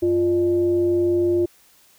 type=tone with frequency modulation; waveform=sine; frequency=349.2 Hz; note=F4; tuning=in tune; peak=-16 dBFS; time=0.02-1.46 s; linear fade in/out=10 ms; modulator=255 Hz; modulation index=0.36; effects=white hiss -55 dBFS RMS until 1.98 s